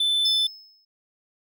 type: tone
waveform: triangle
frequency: 3520 Hz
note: A7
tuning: in tune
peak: -18 dBFS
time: 0-0.47 s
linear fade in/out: 5 ms
type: tone with exponential decay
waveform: triangle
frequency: 5200 Hz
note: E8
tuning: 24 cents flat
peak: -21 dBFS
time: 0.25-0.85 s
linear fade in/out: 5 ms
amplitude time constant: 130 ms
effects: none